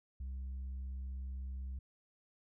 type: tone with tanh clipping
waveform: sine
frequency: 65.41 Hz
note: C2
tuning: in tune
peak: -40 dBFS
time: 0.2-1.79 s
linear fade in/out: 5 ms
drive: 2 dB
effects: none